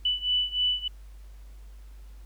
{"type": "beating tone pair", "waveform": "sine", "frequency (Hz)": [2977, 2980.3], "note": ["F#7", "F#7"], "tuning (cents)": [10, 12], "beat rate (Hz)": 3.3, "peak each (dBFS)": [-26, -28], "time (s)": [0.05, 0.88], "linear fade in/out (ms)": 5, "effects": ["added 50 Hz sine -43 dBFS peak until 2.25 s", "pink hiss -62 dBFS RMS until 2.25 s"]}